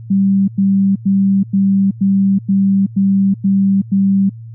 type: tone bursts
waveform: sine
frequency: 195.3 Hz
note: G3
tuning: 6 cents flat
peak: -9 dBFS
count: 9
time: 0.1-4.296 s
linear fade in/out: 10 ms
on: 380 ms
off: 97 ms
effects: added 114 Hz sine -29 dBFS peak until 4.54 s